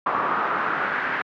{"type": "noise with band-pass filter sweep", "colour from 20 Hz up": "brown", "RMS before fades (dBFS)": -24, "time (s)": [0.06, 1.22], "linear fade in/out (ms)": 5, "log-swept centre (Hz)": [1100, 1700], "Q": 3.1, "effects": ["high-pass 200 Hz 12 dB/octave", "low-pass 3000 Hz 12 dB/octave"]}